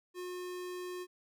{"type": "tone", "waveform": "square", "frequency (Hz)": 360, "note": "F#4", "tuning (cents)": -47, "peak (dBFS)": -40, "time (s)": [0.14, 1.07], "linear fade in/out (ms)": 50, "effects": []}